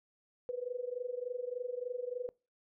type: tone with amplitude modulation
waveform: sine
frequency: 493.9 Hz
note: B4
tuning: in tune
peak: -32 dBFS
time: 0.49-2.29 s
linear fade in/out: 0 ms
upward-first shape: sine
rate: 23.4 Hz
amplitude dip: 85%
effects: noise-tail reverb RT60 0.3 s tail -25 dB re dry